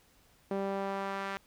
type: tone with band-pass filter sweep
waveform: sawtooth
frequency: 196 Hz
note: G3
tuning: in tune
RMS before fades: -35 dBFS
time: 0.51-1.37 s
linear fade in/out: 0 ms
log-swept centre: 470 to 1600 Hz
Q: 1.1
effects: pink hiss -65 dBFS RMS until 1.46 s